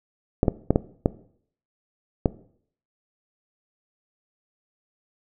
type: clicks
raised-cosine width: 2 ms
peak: -4 dBFS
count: 6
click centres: 0.431 / 0.482 / 0.706 / 0.759 / 1.059 / 2.258 s
effects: noise-tail reverb RT60 0.6 s tail -18 dB re dry